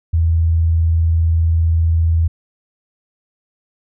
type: tone with vibrato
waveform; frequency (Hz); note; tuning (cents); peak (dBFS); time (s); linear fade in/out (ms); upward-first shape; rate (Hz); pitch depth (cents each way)
sine; 82.41; E2; 0; -11; 0.13-2.28; 10; square; 20; 49
effects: none